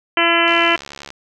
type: harmonic tone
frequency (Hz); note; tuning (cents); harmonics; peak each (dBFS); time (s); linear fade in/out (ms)
337.8; E4; +42; 1 / 2 / 3 / 4 / 5 / 6 / 7 / 8 / 9; -21 / -21 / -21 / -21 / -21 / -21 / -21 / -21 / -21; 0.17-0.76; 2
type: click train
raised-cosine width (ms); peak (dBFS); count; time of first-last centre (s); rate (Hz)
0.2; -15; 45; 0.48-1.104; 70.5
effects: none